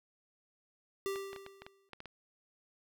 square tone with exponential decay, 392 Hz, G4, in tune, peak -33 dBFS, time 1.06-1.89 s, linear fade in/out 0 ms, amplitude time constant 180 ms
clicks, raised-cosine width 0.3 ms, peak -30 dBFS, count 9, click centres 1.159 / 1.331 / 1.362 / 1.464 / 1.62 / 1.665 / 1.933 / 2.004 / 2.057 s
effects none

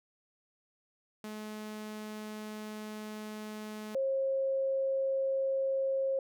sawtooth / sine tone pair in turn, 213.8 / 537.7 Hz, A3 / C5, -49 / +47 cents, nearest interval octave + major third, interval 1596 cents, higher second, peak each -36 / -28 dBFS, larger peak second, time 1.24-3.95 / 3.95-6.19 s, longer first, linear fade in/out 2 ms, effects none

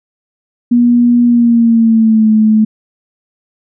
sine tone with pitch glide, 240.5 to 216.8 Hz, B3 to A3, -46 to -25 cents, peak -5 dBFS, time 0.71-2.65 s, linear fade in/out 10 ms, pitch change -179 cents, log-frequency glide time 1.25-2.3 s, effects none

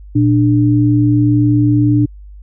sine tone pair together, 118.14 / 296.4 Hz, A#2 / D4, +24 / +16 cents, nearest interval octave + major third, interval 1592 cents, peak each -11 dBFS, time 0.15-2.06 s, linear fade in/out 10 ms, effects added 50 Hz sine -32 dBFS peak until 2.42 s

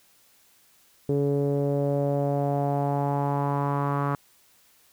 sawtooth tone with low-pass filter sweep, 141.8 Hz, C#3, 40 cents sharp, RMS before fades -25 dBFS, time 1.09-4.15 s, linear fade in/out 0 ms, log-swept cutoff 420 to 1200 Hz, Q 3.9, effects white hiss -60 dBFS RMS until 4.92 s

